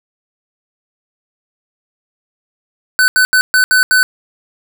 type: tone bursts at uneven times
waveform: square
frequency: 1508 Hz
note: F#6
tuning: 32 cents sharp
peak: -8 dBFS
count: 6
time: 2.99-3.08 / 3.16-3.25 / 3.33-3.41 / 3.54-3.64 / 3.71-3.83 / 3.91-4.03 s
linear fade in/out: 0 ms
effects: none